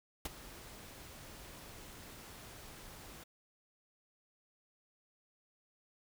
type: noise with ADSR envelope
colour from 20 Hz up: pink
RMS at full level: -37 dBFS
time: 0.25-3.24 s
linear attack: 4 ms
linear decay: 23 ms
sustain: -15 dB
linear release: 10 ms
effects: none